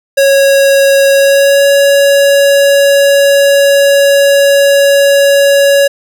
square tone with pitch glide, 551 to 560.3 Hz, C#5 to C#5, -11 to +18 cents, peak -5 dBFS, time 0.17-5.88 s, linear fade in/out 10 ms, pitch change +29 cents, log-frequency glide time 1.13-1.67 s, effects none

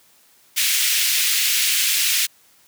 pink high-pass noise, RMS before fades -19 dBFS, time 0.56-2.27 s, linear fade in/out 20 ms, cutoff 2200 Hz, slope 24 dB/octave, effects white hiss -55 dBFS RMS until 2.67 s + high-pass 80 Hz 12 dB/octave

